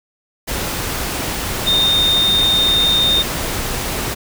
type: tone in noise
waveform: sine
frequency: 3654 Hz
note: A#7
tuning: 35 cents flat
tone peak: -12 dBFS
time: 1.66-3.23 s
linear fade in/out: 20 ms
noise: pink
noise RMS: -22 dBFS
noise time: 0.47-4.15 s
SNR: +7 dB
effects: none